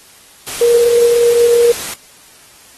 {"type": "tone in noise", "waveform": "sine", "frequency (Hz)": 473.3, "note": "A#4", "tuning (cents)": 26, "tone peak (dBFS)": -7, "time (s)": [0.61, 1.72], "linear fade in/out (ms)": 5, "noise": "white", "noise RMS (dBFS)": -24, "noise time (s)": [0.47, 1.94], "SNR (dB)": 14, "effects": ["white hiss -43 dBFS RMS until 2.77 s", "AAC 32 kbps"]}